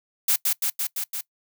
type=noise with echo; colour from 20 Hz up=blue; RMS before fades=-20 dBFS; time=0.28-0.36 s; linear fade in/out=5 ms; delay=170 ms; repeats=5; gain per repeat=-2 dB; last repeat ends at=1.21 s; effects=noise-tail reverb RT60 0.1 s tail -21 dB re dry